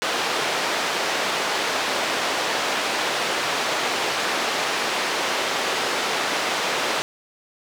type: band-pass noise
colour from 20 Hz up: pink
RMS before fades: -24 dBFS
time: 0.02-7.02 s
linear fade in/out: 0 ms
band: 470 to 5000 Hz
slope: 12 dB/octave
effects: none